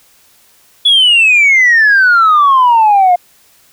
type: exponential sweep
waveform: sine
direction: down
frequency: 3436 to 698.5 Hz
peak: -3 dBFS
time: 0.85-3.16 s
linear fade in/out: 10 ms
effects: tanh soft clip ceiling -2 dBFS + white hiss -48 dBFS RMS until 3.72 s